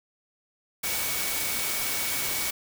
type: tone in noise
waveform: sine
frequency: 2250 Hz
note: C#7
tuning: 25 cents sharp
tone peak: -36 dBFS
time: 0.83-2.51 s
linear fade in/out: 10 ms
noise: white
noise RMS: -29 dBFS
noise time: 0.83-2.51 s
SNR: -10 dB
effects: none